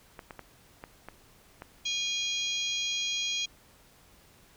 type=clicks; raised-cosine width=0.5 ms; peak=-26 dBFS; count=6; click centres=0.192 / 0.308 / 0.393 / 0.839 / 1.086 / 1.621 s
type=harmonic tone; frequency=817 Hz; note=G#5; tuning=29 cents flat; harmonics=3 / 4 / 5 / 6 / 7 / 8; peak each=-36 / -31 / -39 / -44 / -43 / -38 dBFS; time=1.85-3.46 s; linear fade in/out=10 ms
effects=pink hiss -59 dBFS RMS until 4.56 s